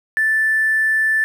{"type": "tone with hard clipping", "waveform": "triangle", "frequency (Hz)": 1760, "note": "A6", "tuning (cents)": 0, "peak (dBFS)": -14, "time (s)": [0.17, 1.24], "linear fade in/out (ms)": 0, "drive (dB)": 3, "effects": []}